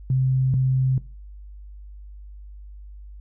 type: tone pair in turn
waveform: sine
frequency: 130.81 / 130.81 Hz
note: C3 / C3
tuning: 0 / 0 cents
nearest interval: unison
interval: 0 cents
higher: neither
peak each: -17 dBFS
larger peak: neither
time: 0.1-0.54 / 0.54-0.98 s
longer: neither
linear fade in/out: 2 ms
effects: noise-tail reverb RT60 0.3 s tail -18 dB re dry + added 50 Hz sine -38 dBFS peak until 3.2 s